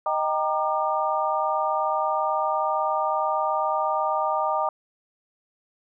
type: chord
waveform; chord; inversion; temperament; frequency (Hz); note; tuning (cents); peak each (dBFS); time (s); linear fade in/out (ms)
sine; Eb major seventh; none; equal with one note detuned; 622.3 / 784 / 932.3 / 1200; Eb5 / G5 / Bb5 / D6; 0 / 0 / 0 / +37; -27; 0.06-4.69; 2
effects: none